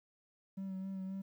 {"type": "tone with vibrato", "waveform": "triangle", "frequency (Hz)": 191.1, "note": "G3", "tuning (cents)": -44, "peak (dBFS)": -36, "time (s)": [0.57, 1.22], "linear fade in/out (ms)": 10, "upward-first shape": "sine", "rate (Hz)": 3.8, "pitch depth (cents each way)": 24, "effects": ["tanh soft clip ceiling -32 dBFS", "12-bit"]}